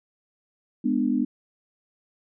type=chord; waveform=sine; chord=G# diminished; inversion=none; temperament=just; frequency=207.7 / 249.2 / 299 Hz; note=G#3 / B3 / D4; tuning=0 / +16 / +31 cents; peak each=-27 / -23 / -26 dBFS; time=0.84-1.25 s; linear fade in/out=10 ms; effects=none